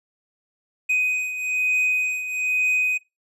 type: beating tone pair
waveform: triangle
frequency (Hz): 2503 / 2504.1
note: D#7 / D#7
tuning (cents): +10 / +10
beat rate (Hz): 1.1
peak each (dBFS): -20 / -26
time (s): 0.89-2.98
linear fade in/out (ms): 10
effects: noise-tail reverb RT60 0.2 s tail -19 dB re dry + resampled to 32000 Hz